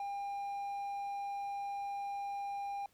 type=tone; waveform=triangle; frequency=802 Hz; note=G5; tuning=39 cents sharp; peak=-35 dBFS; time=0-2.86 s; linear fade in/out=2 ms; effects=pink hiss -70 dBFS RMS until 2.93 s